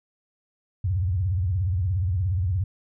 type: tone with vibrato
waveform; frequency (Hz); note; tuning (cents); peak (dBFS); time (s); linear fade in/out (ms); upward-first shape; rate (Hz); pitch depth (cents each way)
sine; 91.2; F#2; -24; -21; 0.84-2.64; 5; triangle; 17; 270
effects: none